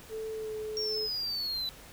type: tone with pitch glide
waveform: sine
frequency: 440 to 431.2 Hz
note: A4 to A4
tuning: 0 to -35 cents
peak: -34 dBFS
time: 0.09-1.09 s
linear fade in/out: 50 ms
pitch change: -35 cents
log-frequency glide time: 0.31-0.57 s
type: linear sweep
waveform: triangle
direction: down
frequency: 5588 to 3944 Hz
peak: -30 dBFS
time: 0.77-1.69 s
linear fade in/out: 0 ms
effects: added 50 Hz sine -61 dBFS peak until 1.92 s + pink hiss -51 dBFS RMS until 1.92 s